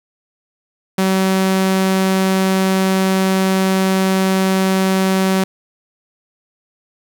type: tone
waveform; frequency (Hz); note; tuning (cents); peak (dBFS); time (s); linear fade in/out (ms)
sawtooth; 190; F#3; +46; -9; 0.98-5.44; 5
effects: 8-bit